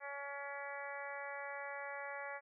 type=harmonic tone with a mistuned harmonic; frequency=281.7 Hz; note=C#4; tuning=28 cents sharp; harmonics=2 / 3 / 4 / 5 / 6 / 7 / 8; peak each=-48 / -49 / -52 / -52 / -50 / -49 / -54 dBFS; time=0-2.41 s; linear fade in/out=50 ms; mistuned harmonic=8; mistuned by=+21 cents; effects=none